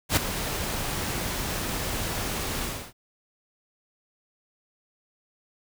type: noise with ADSR envelope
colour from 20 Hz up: pink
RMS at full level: -19 dBFS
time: 0.09-2.93 s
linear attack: 76 ms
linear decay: 12 ms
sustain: -11 dB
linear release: 290 ms
effects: none